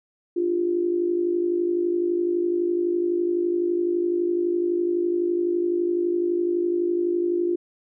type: tone with amplitude modulation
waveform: sine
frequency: 349.2 Hz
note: F4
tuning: in tune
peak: -17 dBFS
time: 0.36-7.56 s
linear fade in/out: 10 ms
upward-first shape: sine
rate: 51.9 Hz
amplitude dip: 65%
effects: none